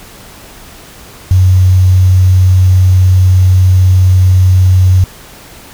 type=tone with quantisation; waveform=sine; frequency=92.5 Hz; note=F#2; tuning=in tune; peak=-3 dBFS; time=1.31-5.04 s; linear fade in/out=0 ms; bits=5; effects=pink hiss -34 dBFS RMS until 5.73 s